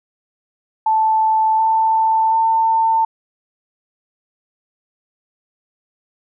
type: tone with pitch steps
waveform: sine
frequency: 878 / 887.7 / 897.5 Hz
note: A5 / A5 / A5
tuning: -4 / +15 / +34 cents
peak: -12 dBFS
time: 0.86-3.05 s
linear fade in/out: 5 ms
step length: 730 ms
effects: none

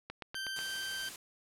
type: click train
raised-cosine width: 0.3 ms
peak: -25 dBFS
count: 5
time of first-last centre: 0.1-0.59 s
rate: 8.17 Hz
type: tone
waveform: 20% pulse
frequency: 1560 Hz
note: G6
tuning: 9 cents flat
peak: -32 dBFS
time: 0.35-1.09 s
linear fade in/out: 2 ms
type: noise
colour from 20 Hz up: white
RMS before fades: -45 dBFS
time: 0.56-1.16 s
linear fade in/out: 2 ms
effects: low-pass 11000 Hz 12 dB/octave

